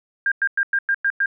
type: tone bursts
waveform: sine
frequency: 1602 Hz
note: G6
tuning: 37 cents sharp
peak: -16 dBFS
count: 7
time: 0.26-1.259 s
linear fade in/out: 2 ms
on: 57 ms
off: 100 ms
effects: none